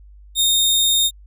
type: tone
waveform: sawtooth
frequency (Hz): 3681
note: A#7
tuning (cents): -23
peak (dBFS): -11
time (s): 0.35-1.11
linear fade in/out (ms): 50
effects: added 50 Hz sine -41 dBFS peak until 1.26 s